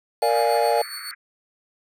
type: tone with tremolo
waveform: sawtooth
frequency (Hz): 4435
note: C#8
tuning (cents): 0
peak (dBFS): -28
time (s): 0.22-1.11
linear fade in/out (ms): 0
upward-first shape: sine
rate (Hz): 7.2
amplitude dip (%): 55
type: chord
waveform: triangle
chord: Bb dominant seventh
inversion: none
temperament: equal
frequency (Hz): 466.2 / 587.3 / 698.5 / 830.6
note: Bb4 / D5 / F5 / Ab5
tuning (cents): 0 / 0 / 0 / 0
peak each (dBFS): -21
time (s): 0.22-0.82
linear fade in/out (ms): 5
type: band-pass noise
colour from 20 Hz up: pink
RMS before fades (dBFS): -40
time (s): 0.28-1.15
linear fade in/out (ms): 10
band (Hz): 1200 to 2300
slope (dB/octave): 96
effects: none